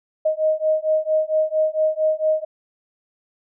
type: beating tone pair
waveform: sine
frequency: 622.3 / 626.7 Hz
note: D#5 / D#5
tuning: 0 / +12 cents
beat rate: 4.4 Hz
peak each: -20 dBFS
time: 0.25-2.45 s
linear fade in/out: 10 ms
effects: none